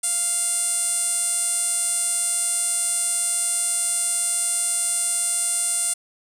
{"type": "tone with band-pass filter", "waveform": "sawtooth", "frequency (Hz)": 697, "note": "F5", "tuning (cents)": -4, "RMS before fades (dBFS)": -23, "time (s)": [0.03, 5.94], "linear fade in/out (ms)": 10, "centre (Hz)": 8900, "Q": 8.6, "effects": []}